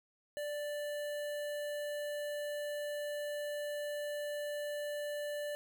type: tone with notch filter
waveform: square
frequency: 587.3 Hz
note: D5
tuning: in tune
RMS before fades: -39 dBFS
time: 0.37-5.55 s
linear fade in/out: 0 ms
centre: 5400 Hz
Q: 1.6
effects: none